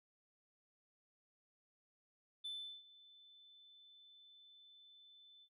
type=tone with ADSR envelope; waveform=sine; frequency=3520 Hz; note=A7; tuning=in tune; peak=-39 dBFS; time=2.44-5.49 s; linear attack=15 ms; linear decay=370 ms; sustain=-21 dB; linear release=63 ms; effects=noise-tail reverb RT60 0.1 s tail -23 dB re dry + tanh soft clip ceiling -41 dBFS